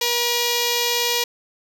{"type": "tone with notch filter", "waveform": "5% pulse", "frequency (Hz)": 478.7, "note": "A#4", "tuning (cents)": 46, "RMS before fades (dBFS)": -21, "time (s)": [0.01, 1.24], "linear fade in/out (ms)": 5, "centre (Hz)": 1500, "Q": 1.5, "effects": []}